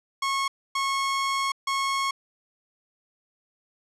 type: tone bursts at uneven times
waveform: sawtooth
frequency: 1093 Hz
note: C#6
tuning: 25 cents flat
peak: -20 dBFS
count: 3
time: 0.22-0.48 / 0.75-1.52 / 1.67-2.11 s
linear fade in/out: 5 ms
effects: low-pass 8000 Hz 12 dB/octave